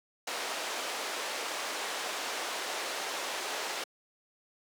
pink band-pass noise, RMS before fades -36 dBFS, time 0.27-3.84 s, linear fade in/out 5 ms, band 460 to 7400 Hz, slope 12 dB/octave, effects high-pass 300 Hz 12 dB/octave

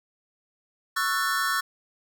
square chord, F# minor seventh, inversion second, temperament just, 1110 / 1332 / 1480 / 1776 Hz, C#6 / E6 / F#6 / A6, +2 / +18 / 0 / +16 cents, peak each -30 dBFS, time 0.96-1.61 s, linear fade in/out 10 ms, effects none

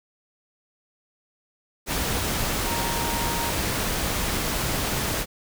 sine tone in noise, 932.3 Hz, A#5, in tune, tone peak -30 dBFS, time 2.63-3.53 s, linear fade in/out 50 ms, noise pink, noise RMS -26 dBFS, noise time 1.86-5.26 s, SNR -7 dB, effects none

